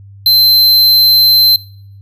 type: tone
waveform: square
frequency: 4100 Hz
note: C8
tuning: 36 cents flat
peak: -6 dBFS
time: 0.26-1.56 s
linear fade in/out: 2 ms
effects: noise-tail reverb RT60 0.7 s tail -26 dB re dry + added 99 Hz sine -33 dBFS peak until 2.01 s